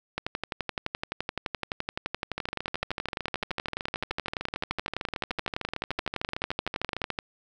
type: two click trains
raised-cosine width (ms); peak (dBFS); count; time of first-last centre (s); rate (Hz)
0.3; -15 / -13; 63 / 83; 2.38-7.042 / 0.18-7.189; 13.3 / 11.7
effects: none